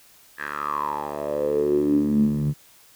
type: tone with band-pass filter sweep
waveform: 10% pulse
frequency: 73.42 Hz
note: D2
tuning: in tune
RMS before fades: -23 dBFS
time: 0.37-2.54 s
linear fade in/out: 50 ms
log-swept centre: 1700 to 150 Hz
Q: 8.4
effects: white hiss -53 dBFS RMS until 2.95 s